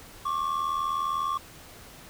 triangle ring-modulated tone, 1126 Hz, C#6, 27 cents sharp, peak -21 dBFS, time 0.25-1.38 s, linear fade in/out 10 ms, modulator 40 Hz, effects pink hiss -48 dBFS RMS until 2.09 s

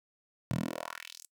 10% pulse tone with high-pass filter sweep, 40.75 Hz, E1, 19 cents flat, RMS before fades -38 dBFS, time 0.51-1.25 s, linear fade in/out 0 ms, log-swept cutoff 110 to 8100 Hz, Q 2.4, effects noise-tail reverb RT60 0.1 s tail -23 dB re dry

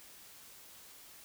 silence, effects white hiss -55 dBFS RMS until 1.24 s

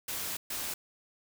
white noise bursts at uneven times, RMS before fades -36 dBFS, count 2, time 0.08-0.37 / 0.5-0.74 s, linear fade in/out 5 ms, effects none

